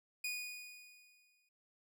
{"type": "tone with exponential decay", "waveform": "sawtooth", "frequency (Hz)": 2465, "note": "D#7", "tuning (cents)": -17, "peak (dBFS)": -33, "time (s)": [0.24, 1.49], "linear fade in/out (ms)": 5, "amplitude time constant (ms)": 270, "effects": []}